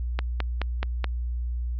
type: click train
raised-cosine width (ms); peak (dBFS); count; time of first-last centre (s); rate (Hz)
0.3; -11; 5; 0.19-1.043; 4.69
effects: added 60 Hz sine -26 dBFS peak until 1.79 s + low-pass 4000 Hz 12 dB/octave